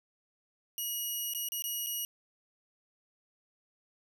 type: tone with dropouts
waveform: 5% pulse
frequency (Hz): 2900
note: F#7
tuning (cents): -35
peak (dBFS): -25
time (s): 0.78-2.05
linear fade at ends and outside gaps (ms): 1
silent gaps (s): 1.336-1.348 / 1.487-1.52 / 1.622-1.64 / 1.863-1.868
effects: none